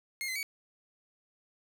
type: tone with pitch steps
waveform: sawtooth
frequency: 2141 / 2051 / 2260 Hz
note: C7 / C7 / C#7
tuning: +39 / -35 / +33 cents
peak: -30 dBFS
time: 0.21-0.429 s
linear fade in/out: 0 ms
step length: 73 ms
effects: 10-bit